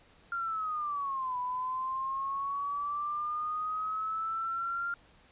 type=linear two-way sweep; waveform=sine; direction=down then up; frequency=1396.9 to 987.8 to 1396.9 Hz; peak=-31 dBFS; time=0.32-4.94 s; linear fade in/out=2 ms; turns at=1.38 s; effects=pink hiss -61 dBFS RMS until 5.31 s + resampled to 8000 Hz